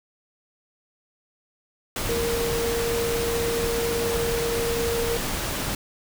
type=tone in noise; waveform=sine; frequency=466.2 Hz; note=A#4; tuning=in tune; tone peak=-24 dBFS; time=2.09-5.17 s; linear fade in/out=2 ms; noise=pink; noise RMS=-28 dBFS; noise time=1.96-5.75 s; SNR=+1 dB; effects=none